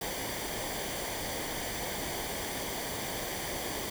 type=noise with comb filter; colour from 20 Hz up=pink; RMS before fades=-36 dBFS; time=0.01-3.9 s; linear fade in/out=5 ms; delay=0.75 ms; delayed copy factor=-0.6; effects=none